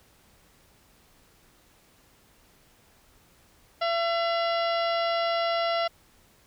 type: harmonic tone with a mistuned harmonic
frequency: 675 Hz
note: E5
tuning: 41 cents sharp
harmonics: 1 / 2 / 3 / 4 / 5 / 6 / 7 / 8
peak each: -25 / -31 / -35 / -37 / -39 / -41 / -42 / -43 dBFS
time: 3.81-5.88 s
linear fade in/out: 10 ms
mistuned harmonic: 4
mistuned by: +85 cents
effects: pink hiss -60 dBFS RMS until 6.46 s